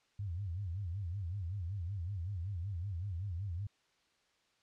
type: tone with vibrato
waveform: sine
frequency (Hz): 92.5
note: F#2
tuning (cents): 0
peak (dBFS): -36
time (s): 0.19-3.67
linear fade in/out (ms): 5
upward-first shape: sine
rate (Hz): 5.3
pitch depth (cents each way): 200
effects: white hiss -73 dBFS RMS until 4.62 s + low-pass 5000 Hz 12 dB/octave